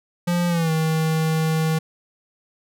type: tone with pitch glide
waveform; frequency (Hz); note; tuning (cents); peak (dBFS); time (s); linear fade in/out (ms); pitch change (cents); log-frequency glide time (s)
square; 174.61 to 159.2; F3 to D#3; 0 to +40; -19; 0.27-1.79; 10; -160; 0.48-0.71
effects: none